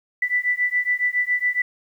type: beating tone pair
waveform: sine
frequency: 1975.5 / 1982.7 Hz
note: B6 / B6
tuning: 0 / +6 cents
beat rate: 7.2 Hz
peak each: -22 / -22 dBFS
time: 0.22-1.62 s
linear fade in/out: 5 ms
effects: 9-bit